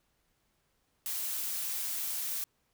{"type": "noise", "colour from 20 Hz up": "blue", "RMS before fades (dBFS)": -35, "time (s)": [1.06, 2.44], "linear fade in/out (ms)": 0, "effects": ["pink hiss -75 dBFS RMS until 2.73 s"]}